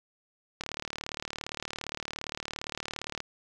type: click train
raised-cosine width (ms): 0.2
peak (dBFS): -17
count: 98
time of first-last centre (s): 0.61-3.204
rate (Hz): 37.4
effects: none